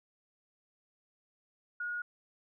sine tone, 1442 Hz, F#6, 45 cents flat, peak -34 dBFS, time 1.8-2.02 s, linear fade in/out 5 ms, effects none

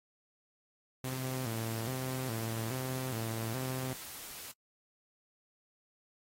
sawtooth tone with vibrato, 121 Hz, B2, 35 cents flat, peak -32 dBFS, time 1.04-3.93 s, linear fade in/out 0 ms, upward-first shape square, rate 1.2 Hz, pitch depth 120 cents each way
white noise, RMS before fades -46 dBFS, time 1.04-4.52 s, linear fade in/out 10 ms
effects noise-tail reverb RT60 0.1 s tail -26 dB re dry + AAC 48 kbps

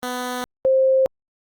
10% pulse / sine tone pair in turn, 249.1 / 527.8 Hz, B3 / C5, +15 / +15 cents, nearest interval octave + minor second, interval 1300 cents, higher second, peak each -16 / -13 dBFS, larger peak second, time 0.03-0.44 / 0.65-1.06 s, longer neither, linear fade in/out 0 ms, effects Opus 32 kbps

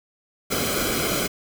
pink noise with comb filter, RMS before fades -24 dBFS, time 0.5-1.28 s, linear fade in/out 20 ms, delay 1.1 ms, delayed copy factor -0.75, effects none

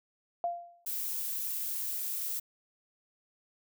sine tone with exponential decay, 693 Hz, F5, 14 cents flat, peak -26 dBFS, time 0.44-0.85 s, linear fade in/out 1 ms, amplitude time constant 87 ms
violet noise, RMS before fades -35 dBFS, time 0.86-2.4 s, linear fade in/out 10 ms
effects none

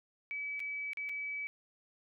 sine tone with dropouts, 2290 Hz, D7, 44 cents flat, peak -36 dBFS, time 0.31-1.47 s, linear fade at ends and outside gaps 0 ms, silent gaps 0.595-0.602 / 0.933-0.972 / 1.09-1.094 s, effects none

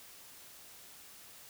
silence, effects white hiss -54 dBFS RMS until 1.49 s

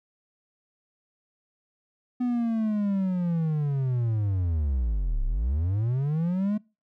triangle linear two-way sweep, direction down then up, 250 to 30.87 to 215 Hz, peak -21 dBFS, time 2.2-6.58 s, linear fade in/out 10 ms, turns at 5.24 s, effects noise-tail reverb RT60 0.3 s tail -24 dB re dry

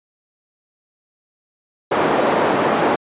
white band-pass noise, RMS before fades -17 dBFS, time 1.91-2.96 s, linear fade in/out 10 ms, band 260 to 790 Hz, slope 12 dB/octave, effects resampled to 8000 Hz

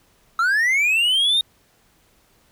triangle linear sweep, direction up, 1302 to 3729 Hz, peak -14 dBFS, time 0.39-1.41 s, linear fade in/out 2 ms, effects pink hiss -59 dBFS RMS until 2.51 s

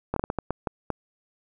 slowing click train, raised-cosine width 1 ms, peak -12 dBFS, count 9, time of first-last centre 0.14-0.903 s, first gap 23 ms, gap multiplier 1.39, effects none

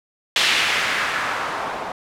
blue noise with low-pass filter sweep, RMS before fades -22 dBFS, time 0.36-1.92 s, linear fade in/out 2 ms, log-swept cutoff 3100 to 790 Hz, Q 1.5, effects none

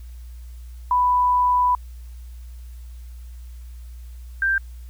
sine tone pair in turn, 991 / 1576.7 Hz, B5 / G6, +6 / +10 cents, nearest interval minor sixth, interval 804 cents, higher second, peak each -15 / -17 dBFS, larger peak first, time 0.91-1.75 / 4.42-4.58 s, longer first, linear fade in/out 2 ms, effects added 60 Hz sine -35 dBFS peak until 4.89 s + white hiss -57 dBFS RMS until 4.89 s

